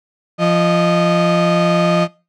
35% pulse tone pair together, 172.9 / 616.1 Hz, F3 / D#5, -17 / -17 cents, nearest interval octave + minor seventh, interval 2200 cents, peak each -13 dBFS, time 0.38-2.08 s, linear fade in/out 50 ms, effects noise-tail reverb RT60 0.3 s tail -21 dB re dry + low-pass 4000 Hz 12 dB/octave

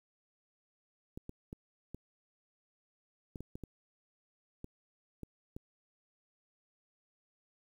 clicks, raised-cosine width 3 ms, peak -30 dBFS, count 11, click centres 1.175 / 1.294 / 1.529 / 1.946 / 3.358 / 3.406 / 3.555 / 3.637 / 4.644 / 5.233 / 5.565 s, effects 10-bit

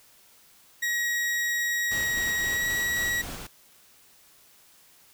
40% pulse tone with pitch glide, 1901 to 1917.5 Hz, A#6 to A#6, +33 to +48 cents, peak -24 dBFS, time 0.82-3.22 s, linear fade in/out 10 ms, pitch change +15 cents, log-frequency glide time 2.39-2.67 s
pink noise with tremolo, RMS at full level -37 dBFS, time 1.91-3.47 s, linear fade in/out 5 ms, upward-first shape square, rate 3.8 Hz, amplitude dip 25%
effects white hiss -57 dBFS RMS until 5.13 s

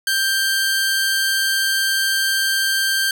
sawtooth tone pair together, 1578 / 4463 Hz, G6 / C#8, +11 / +11 cents, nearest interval octave + tritone, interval 1800 cents, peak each -14 / -21 dBFS, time 0.07-3.11 s, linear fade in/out 2 ms, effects none

